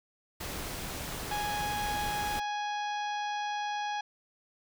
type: noise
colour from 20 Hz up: pink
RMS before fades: -38 dBFS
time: 0.4-2.4 s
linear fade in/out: 10 ms
type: harmonic tone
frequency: 830.6 Hz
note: G#5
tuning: in tune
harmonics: 1 / 2 / 3 / 4 / 5 / 6 / 7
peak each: -32 / -40 / -45 / -44 / -51 / -52 / -52 dBFS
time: 1.31-4.01 s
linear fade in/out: 5 ms
effects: none